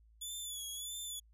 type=tone with vibrato; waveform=15% pulse; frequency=3435 Hz; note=A7; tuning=42 cents flat; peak=-34 dBFS; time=0.21-1.2 s; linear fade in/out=10 ms; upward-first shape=sine; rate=1.6 Hz; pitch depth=61 cents each way; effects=added 55 Hz sine -61 dBFS peak until 1.33 s + resampled to 32000 Hz